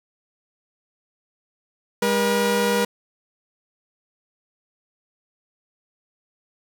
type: tone pair together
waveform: sawtooth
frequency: 201.9 / 480.2 Hz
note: G#3 / B4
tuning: -49 / -49 cents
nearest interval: octave + minor third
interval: 1500 cents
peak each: -19 / -16 dBFS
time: 2.02-2.85 s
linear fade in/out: 5 ms
effects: none